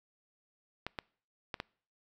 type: clicks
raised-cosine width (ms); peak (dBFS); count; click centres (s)
0.3; -20; 4; 0.866 / 0.988 / 1.542 / 1.601
effects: noise-tail reverb RT60 0.5 s tail -25 dB re dry